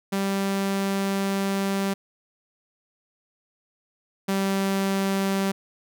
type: tone pair in turn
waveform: sawtooth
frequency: 196 / 194.76 Hz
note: G3 / G3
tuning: 0 / -11 cents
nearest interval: unison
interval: 11 cents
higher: first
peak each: -19 / -18 dBFS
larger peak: second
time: 0.12-1.94 / 4.28-5.52 s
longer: first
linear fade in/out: 10 ms
effects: none